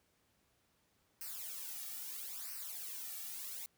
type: noise with flanger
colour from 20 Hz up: blue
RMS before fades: -45 dBFS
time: 1.21-3.66 s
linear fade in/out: 0 ms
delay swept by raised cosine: 0.28 to 1.98 ms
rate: 0.76 Hz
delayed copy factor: -0.8
effects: pink hiss -75 dBFS RMS until 3.77 s + high-pass 60 Hz 12 dB/octave